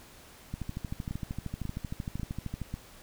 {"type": "two click trains", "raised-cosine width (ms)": 5, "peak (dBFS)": [-22, -22], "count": [4, 28], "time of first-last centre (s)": [[1.11, 2.74], [0.54, 2.617]], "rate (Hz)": [1.84, 13], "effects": ["pink hiss -53 dBFS RMS until 3.02 s"]}